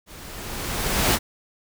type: noise with level ramp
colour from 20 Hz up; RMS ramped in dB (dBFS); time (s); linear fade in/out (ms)
pink; -43 to -17; 0.06-1.19; 50
effects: none